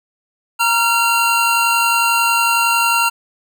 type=tone cluster; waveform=square; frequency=936 / 1376 / 2757 Hz; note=A#5 / F6 / F7; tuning=+7 / -26 / -23 cents; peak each=-18 dBFS; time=0.59-3.1 s; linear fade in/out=20 ms; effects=none